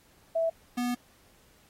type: tone pair in turn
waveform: sine / square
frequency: 657 / 244.5 Hz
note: E5 / B3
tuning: -6 / -17 cents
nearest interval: octave + perfect fourth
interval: 1711 cents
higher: first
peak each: -24 / -28 dBFS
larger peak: first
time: 0.35-0.5 / 0.77-0.95 s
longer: second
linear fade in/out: 10 ms
effects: pink hiss -62 dBFS RMS until 1.69 s + AAC 48 kbps